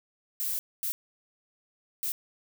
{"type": "noise bursts at uneven times", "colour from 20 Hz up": "violet", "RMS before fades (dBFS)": -31, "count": 3, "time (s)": [[0.4, 0.59], [0.83, 0.92], [2.03, 2.12]], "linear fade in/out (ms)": 0, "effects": []}